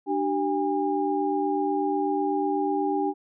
sine tone cluster, 297 / 385.1 / 812 Hz, D4 / G4 / G#5, +20 / -31 / -39 cents, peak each -27 dBFS, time 0.06-3.14 s, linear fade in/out 50 ms, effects none

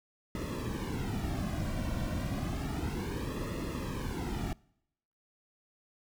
brown noise with flanger, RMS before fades -35 dBFS, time 0.35-4.53 s, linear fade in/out 2 ms, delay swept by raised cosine 1.3 to 2.4 ms, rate 0.31 Hz, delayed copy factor -0.8, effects noise-tail reverb RT60 0.8 s tail -25 dB re dry

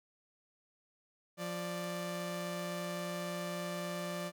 sawtooth tone pair together, 175.11 / 589 Hz, F3 / D5, +5 / +5 cents, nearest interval octave + major sixth, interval 2100 cents, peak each -36 / -36 dBFS, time 1.37-4.32 s, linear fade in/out 50 ms, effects none

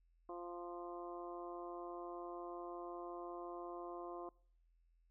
harmonic tone, 174.3 Hz, F3, 3 cents flat, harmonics 2 / 3 / 4 / 5 / 6 / 7, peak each -48 / -54 / -51 / -61 / -52 / -61 dBFS, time 0.29-4.29 s, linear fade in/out 2 ms, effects noise-tail reverb RT60 0.6 s tail -24 dB re dry + added 42 Hz sine -70 dBFS peak until 5.1 s

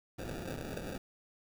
blue noise with sample-and-hold, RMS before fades -41 dBFS, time 0.18-0.98 s, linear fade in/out 10 ms, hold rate 1050 Hz, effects none

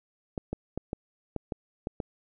clicks, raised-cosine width 2 ms, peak -18 dBFS, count 8, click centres 0.378 / 0.53 / 0.776 / 0.931 / 1.363 / 1.522 / 1.871 / 2.002 s, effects none

